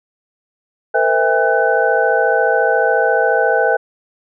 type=tone cluster; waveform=sine; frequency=456.8 / 511 / 653 / 806 / 1504 Hz; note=A#4 / C5 / E5 / G5 / F#6; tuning=-35 / -41 / -17 / +48 / +28 cents; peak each=-18 dBFS; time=0.94-3.77 s; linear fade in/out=10 ms; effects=none